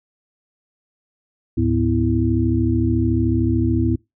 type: tone cluster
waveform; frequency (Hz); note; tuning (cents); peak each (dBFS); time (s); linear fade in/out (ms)
sine; 75.4 / 109 / 250.6 / 329.5; D2 / A2 / B3 / E4; +46 / -16 / +25 / -1; -22 / -20 / -21 / -21; 1.57-3.96; 10
effects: noise-tail reverb RT60 0.2 s tail -24 dB re dry